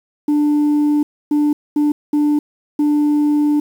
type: tone bursts at uneven times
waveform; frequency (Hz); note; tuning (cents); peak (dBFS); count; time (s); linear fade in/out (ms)
sine; 295.7; D4; +12; -9; 5; 0.28-1.03 / 1.31-1.53 / 1.76-1.92 / 2.13-2.39 / 2.79-3.6; 5
effects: tanh soft clip ceiling -11 dBFS + 7-bit